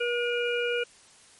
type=harmonic tone; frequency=480 Hz; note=B4; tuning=49 cents flat; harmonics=1 / 3 / 5 / 6; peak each=-27 / -32 / -33 / -35 dBFS; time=0-0.84 s; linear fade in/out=10 ms; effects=white hiss -55 dBFS RMS until 1.39 s + MP3 48 kbps